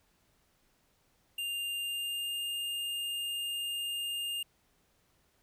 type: tone with pitch glide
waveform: square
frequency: 2800 to 2816 Hz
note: F7 to F7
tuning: +4 to +14 cents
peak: -34 dBFS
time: 1.38-4.43 s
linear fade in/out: 5 ms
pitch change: +10 cents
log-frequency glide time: 1.81-2.45 s
effects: pink hiss -71 dBFS RMS until 5.42 s